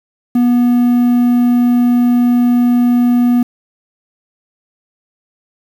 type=tone with quantisation; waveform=triangle; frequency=243.1 Hz; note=B3; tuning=27 cents flat; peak=-6 dBFS; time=0.35-3.43 s; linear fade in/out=5 ms; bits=6; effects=none

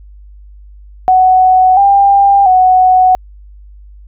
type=tone with pitch steps; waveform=sine; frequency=744 / 796 / 741 Hz; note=F#5 / G5 / F#5; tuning=+9 / +26 / +2 cents; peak=-4 dBFS; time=1.08-3.15 s; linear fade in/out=0 ms; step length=690 ms; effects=added 50 Hz sine -33 dBFS peak until 4.07 s

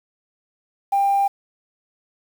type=tone; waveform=sine; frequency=795 Hz; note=G5; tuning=24 cents sharp; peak=-14 dBFS; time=0.92-1.28 s; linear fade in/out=10 ms; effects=tanh soft clip ceiling -12 dBFS + 7-bit

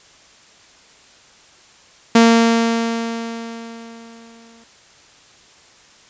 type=tone with exponential decay; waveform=sawtooth; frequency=229.9 Hz; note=A#3; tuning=24 cents flat; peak=-3 dBFS; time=2.15-4.64 s; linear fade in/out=5 ms; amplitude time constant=540 ms; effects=white hiss -48 dBFS RMS until 6.09 s + resampled to 16000 Hz

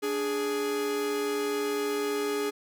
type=tone pair together; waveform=45% pulse; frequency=291.5 / 415.3 Hz; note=D4 / G#4; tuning=-13 / 0 cents; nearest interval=tritone; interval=613 cents; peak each=-34 / -28 dBFS; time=0.02-2.51 s; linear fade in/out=20 ms; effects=none

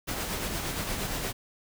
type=noise with tremolo; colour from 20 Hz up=pink; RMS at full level=-31 dBFS; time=0.07-1.33 s; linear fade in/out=20 ms; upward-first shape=sine; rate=8.6 Hz; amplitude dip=35%; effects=none

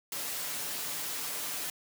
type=noise with comb filter; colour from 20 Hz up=white; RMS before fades=-36 dBFS; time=0.12-1.7 s; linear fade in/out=2 ms; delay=6.8 ms; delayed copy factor=+0.55; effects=high-pass 150 Hz 12 dB/octave

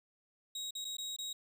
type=tone with dropouts; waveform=30% pulse; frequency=3800 Hz; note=A#7; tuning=33 cents sharp; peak=-36 dBFS; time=0.55-1.33 s; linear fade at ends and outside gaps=5 ms; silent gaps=0.708-0.751 / 0.846-0.85 / 0.969-0.983 / 1.164-1.186 s; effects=none

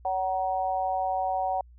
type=harmonic tone; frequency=188.2 Hz; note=F#3; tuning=30 cents sharp; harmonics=3 / 4 / 5; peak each=-33 / -26 / -34 dBFS; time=0.05-1.61 s; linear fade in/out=2 ms; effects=added 60 Hz sine -49 dBFS peak until 1.78 s

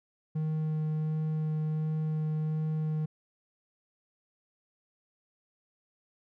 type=tone with vibrato; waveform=triangle; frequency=155.56 Hz; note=D#3; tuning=in tune; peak=-26 dBFS; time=0.35-3.06 s; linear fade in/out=10 ms; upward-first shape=sine; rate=1.4 Hz; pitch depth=8 cents each way; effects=none

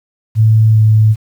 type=tone with pitch glide; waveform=sine; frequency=110 to 108.67 Hz; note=A2 to A2; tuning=0 to -21 cents; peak=-5 dBFS; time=0.35-1.16 s; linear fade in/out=50 ms; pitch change=-21 cents; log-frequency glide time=0.72-0.78 s; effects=7-bit

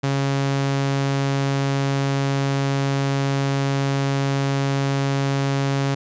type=tone; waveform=sawtooth; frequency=137.9 Hz; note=C#3; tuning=9 cents flat; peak=-15 dBFS; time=0.03-5.95 s; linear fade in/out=10 ms; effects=resampled to 16000 Hz

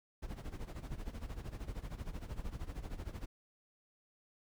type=noise with tremolo; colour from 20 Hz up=brown; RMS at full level=-40 dBFS; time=0.22-3.26 s; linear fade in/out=10 ms; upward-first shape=sine; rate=13 Hz; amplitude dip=80%; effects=none

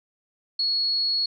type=tone; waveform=sine; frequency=4346 Hz; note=C#8; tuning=35 cents flat; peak=-21 dBFS; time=0.59-1.26 s; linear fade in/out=5 ms; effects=none

